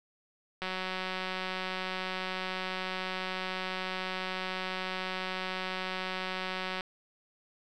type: click train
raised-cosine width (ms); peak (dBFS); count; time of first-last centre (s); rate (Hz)
0.3; -19; 1152; 0.62-6.808; 186
effects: none